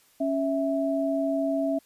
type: tone pair together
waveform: sine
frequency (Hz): 276.9 / 656.5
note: C#4 / E5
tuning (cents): -2 / -7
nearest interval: octave + minor third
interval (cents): 1495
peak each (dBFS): -26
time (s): 0.2-1.79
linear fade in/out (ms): 10
effects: white hiss -61 dBFS RMS until 1.85 s + resampled to 32000 Hz